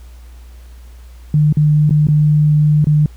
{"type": "tone with dropouts", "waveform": "sine", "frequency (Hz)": 150.4, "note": "D3", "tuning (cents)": 42, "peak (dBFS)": -8, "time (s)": [1.34, 3.06], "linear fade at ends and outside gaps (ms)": 2, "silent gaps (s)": [[1.526, 1.57], [1.895, 1.907], [2.07, 2.085], [2.844, 2.869]], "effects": ["added 60 Hz sine -34 dBFS peak until 3.16 s", "pink hiss -50 dBFS RMS until 3.16 s"]}